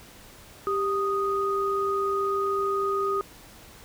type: tone pair together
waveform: sine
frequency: 394.6 / 1242 Hz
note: G4 / D#6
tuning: +11 / -3 cents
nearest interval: octave + minor sixth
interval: 1986 cents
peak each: -26 dBFS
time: 0.67-3.21 s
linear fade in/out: 0 ms
effects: pink hiss -49 dBFS RMS until 3.84 s